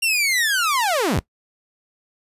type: linear sweep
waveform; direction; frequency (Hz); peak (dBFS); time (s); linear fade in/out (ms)
sawtooth; down; 2794 to 36.71; -14; 0.02-1.2; 10
effects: noise-tail reverb RT60 0.1 s tail -20 dB re dry + resampled to 32000 Hz